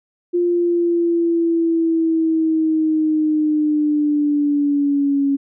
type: linear sweep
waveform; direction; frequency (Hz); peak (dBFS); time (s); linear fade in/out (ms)
sine; down; 351.1 to 277.2; -14; 0.33-5.37; 20
effects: none